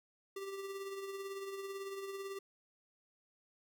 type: tone with tremolo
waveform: square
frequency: 391.9 Hz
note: G4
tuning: in tune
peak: -40 dBFS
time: 0.36-2.39 s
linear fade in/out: 5 ms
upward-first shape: triangle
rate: 18 Hz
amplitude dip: 50%
effects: none